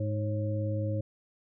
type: harmonic tone with a mistuned harmonic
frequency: 104.8 Hz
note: G#2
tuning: 16 cents sharp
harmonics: 1 / 2 / 3 / 5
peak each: -29 / -41 / -38 / -36 dBFS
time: 0-1.01 s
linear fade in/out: 5 ms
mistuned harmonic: 5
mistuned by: +58 cents
effects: none